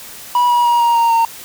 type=tone with pitch steps; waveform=triangle; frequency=975 / 963.2 / 951.6 / 940.2 / 928.8 / 917.6 Hz; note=B5 / B5 / A#5 / A#5 / A#5 / A#5; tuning=-23 / -44 / +35 / +15 / -7 / -28 cents; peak=-8 dBFS; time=0.35-1.25 s; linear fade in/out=2 ms; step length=150 ms; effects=white hiss -34 dBFS RMS until 1.44 s